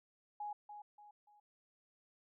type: tone with echo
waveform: sine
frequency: 832 Hz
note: G#5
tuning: 3 cents sharp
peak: -40 dBFS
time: 0.4-0.53 s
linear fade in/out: 5 ms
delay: 290 ms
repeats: 3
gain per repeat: -8 dB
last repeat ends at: 1.4 s
effects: none